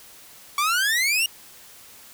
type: exponential sweep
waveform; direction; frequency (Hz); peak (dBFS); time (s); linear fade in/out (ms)
sawtooth; up; 1129 to 2871; -16; 0.58-1.26; 2
effects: white hiss -47 dBFS RMS until 2.13 s